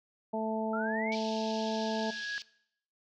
harmonic tone, 220 Hz, A3, in tune, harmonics 1 / 2 / 3 / 4, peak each -35 / -37 / -34 / -37 dBFS, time 0.33-2.11 s, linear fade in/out 10 ms
sine exponential sweep, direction up, 1318.5 to 2349 Hz, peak -35 dBFS, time 0.73-1.15 s, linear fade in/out 5 ms
sine tone with exponential growth, 1661.2 Hz, G#6, in tune, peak -32 dBFS, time 0.86-2.38 s, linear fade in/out 0 ms, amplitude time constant 330 ms
white band-pass noise, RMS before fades -44 dBFS, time 1.12-2.42 s, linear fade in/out 0 ms, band 2700 to 5400 Hz, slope 48 dB/octave
effects noise-tail reverb RT60 0.7 s tail -20 dB re dry

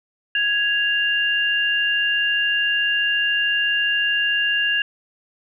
sine tone pair together, 1661.3 / 2794 Hz, G#6 / F7, 0 / 0 cents, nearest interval major sixth, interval 900 cents, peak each -20 dBFS, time 0.35-4.82 s, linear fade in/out 2 ms, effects none

